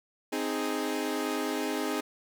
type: chord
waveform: sawtooth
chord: Ab major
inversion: first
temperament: equal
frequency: 261.6 / 311.1 / 415.3 Hz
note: C4 / Eb4 / Ab4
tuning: 0 / 0 / 0 cents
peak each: -30 / -29 / -30 dBFS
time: 0.32-2.01 s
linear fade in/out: 10 ms
effects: none